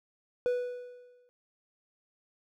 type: tone with exponential decay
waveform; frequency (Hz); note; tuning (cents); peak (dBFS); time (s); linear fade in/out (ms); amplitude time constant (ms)
triangle; 492.6; B4; -5; -22; 0.46-1.29; 0; 180
effects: none